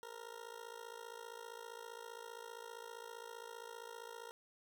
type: tone with amplitude modulation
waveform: 20% pulse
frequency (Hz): 466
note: A#4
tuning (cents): -1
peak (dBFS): -40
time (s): 0.03-4.31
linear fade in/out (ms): 0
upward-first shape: sine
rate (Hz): 55.2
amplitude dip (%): 85
effects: none